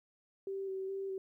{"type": "tone with vibrato", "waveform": "sine", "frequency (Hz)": 385.8, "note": "G4", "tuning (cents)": -28, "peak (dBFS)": -36, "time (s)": [0.47, 1.18], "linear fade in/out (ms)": 2, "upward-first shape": "square", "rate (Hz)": 2.4, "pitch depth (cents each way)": 16, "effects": ["13-bit"]}